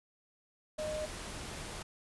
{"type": "tone in noise", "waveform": "sine", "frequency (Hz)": 615, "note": "D#5", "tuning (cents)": -20, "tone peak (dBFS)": -35, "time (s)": [0.78, 1.06], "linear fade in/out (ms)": 10, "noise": "pink", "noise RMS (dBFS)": -43, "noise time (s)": [0.78, 1.83], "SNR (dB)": 5, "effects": ["resampled to 24000 Hz"]}